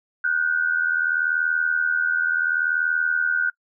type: tone pair together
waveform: sine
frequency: 1452.3 / 1533 Hz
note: F#6 / G6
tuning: -33 / -39 cents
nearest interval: minor second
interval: 94 cents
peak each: -21 / -23 dBFS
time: 0.24-3.5 s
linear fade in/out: 5 ms
effects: noise-tail reverb RT60 0.1 s tail -25 dB re dry